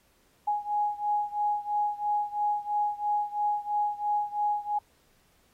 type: beating tone pair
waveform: sine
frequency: 830.6 / 833.6 Hz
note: G#5 / G#5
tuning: 0 / +6 cents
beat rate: 3 Hz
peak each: -28 / -30 dBFS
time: 0.47-4.79 s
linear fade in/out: 10 ms
effects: pink hiss -66 dBFS RMS until 5.53 s + AAC 48 kbps